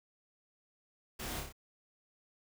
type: noise with echo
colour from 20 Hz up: pink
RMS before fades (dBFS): -42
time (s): 1.19-1.41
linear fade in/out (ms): 10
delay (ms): 29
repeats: 4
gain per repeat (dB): -3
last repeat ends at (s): 1.526
effects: none